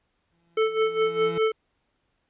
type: tone with exponential growth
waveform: 30% pulse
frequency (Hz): 169.3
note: E3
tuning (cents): +46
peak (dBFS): -28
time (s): 0.32-1.38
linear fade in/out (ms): 2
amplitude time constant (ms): 230
type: tone with tremolo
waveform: square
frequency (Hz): 440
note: A4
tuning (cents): 0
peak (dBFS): -19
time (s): 0.57-1.52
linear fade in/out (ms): 5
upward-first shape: sine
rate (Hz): 4.9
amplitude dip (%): 75
effects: pink hiss -73 dBFS RMS until 2.29 s + resampled to 8000 Hz